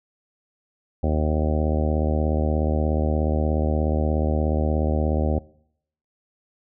harmonic tone, 76.8 Hz, D#2, 22 cents flat, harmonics 1 / 2 / 3 / 4 / 5 / 6 / 7 / 8 / 9 / 10, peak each -21 / -29 / -27 / -31 / -32 / -35 / -30 / -33 / -37 / -35 dBFS, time 1.03-5.39 s, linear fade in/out 5 ms, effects noise-tail reverb RT60 0.7 s tail -22 dB re dry

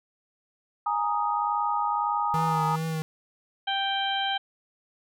sine chord, Ab suspended second, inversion none, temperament equal, 830.6 / 932.3 / 1244.5 Hz, Ab5 / Bb5 / Eb6, 0 / 0 / 0 cents, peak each -28 dBFS, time 0.86-2.76 s, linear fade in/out 5 ms
square tone with vibrato, 158.7 Hz, D#3, 35 cents sharp, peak -28 dBFS, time 2.34-3.02 s, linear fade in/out 0 ms, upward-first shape triangle, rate 2.4 Hz, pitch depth 42 cents each way
harmonic tone, 785 Hz, G5, 2 cents sharp, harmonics 1 / 2 / 3 / 4 / 5, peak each -28 / -32 / -39 / -29 / -39 dBFS, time 3.67-4.38 s, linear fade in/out 10 ms
effects none

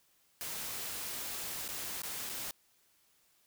white noise with dropouts, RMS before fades -40 dBFS, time 0.41-2.51 s, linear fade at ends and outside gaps 0 ms, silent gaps 1.679-1.688 / 2.019-2.034 / 2.292-2.297 s, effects white hiss -70 dBFS RMS until 3.46 s

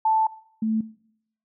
sine tone pair in turn, 880 / 220 Hz, A5 / A3, 0 / 0 cents, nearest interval 2 octaves, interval 2400 cents, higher first, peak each -17 / -21 dBFS, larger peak first, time 0.05-0.27 / 0.62-0.81 s, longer first, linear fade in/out 5 ms, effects noise-tail reverb RT60 0.7 s tail -20 dB re dry

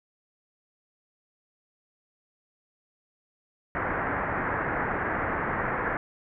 white low-pass noise, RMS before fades -29 dBFS, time 3.75-5.97 s, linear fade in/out 0 ms, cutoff 1900 Hz, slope 48 dB/octave, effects none

